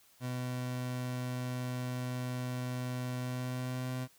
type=tone with pitch glide; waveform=30% pulse; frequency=125.5 to 127.69 Hz; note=B2 to C3; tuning=+28 to -42 cents; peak=-32 dBFS; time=0.2-4.08 s; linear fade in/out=50 ms; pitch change=+30 cents; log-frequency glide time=3.18-3.94 s; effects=white hiss -64 dBFS RMS until 4.18 s